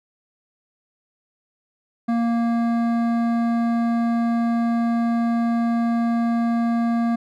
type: tone with hard clipping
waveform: sine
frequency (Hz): 233.1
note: A#3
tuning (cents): 0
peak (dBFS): -20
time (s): 2.08-7.16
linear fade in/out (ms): 10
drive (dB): 12
effects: none